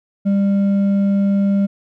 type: tone with hard clipping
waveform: sine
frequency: 198.6 Hz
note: G3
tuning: 23 cents sharp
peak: -14 dBFS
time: 0.25-1.67 s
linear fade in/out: 20 ms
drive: 4 dB
effects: none